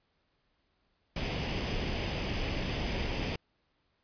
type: noise with comb filter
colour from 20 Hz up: pink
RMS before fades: -33 dBFS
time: 1.16-3.36 s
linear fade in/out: 5 ms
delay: 0.37 ms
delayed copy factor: +0.55
effects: pink hiss -75 dBFS RMS until 4.03 s + resampled to 11025 Hz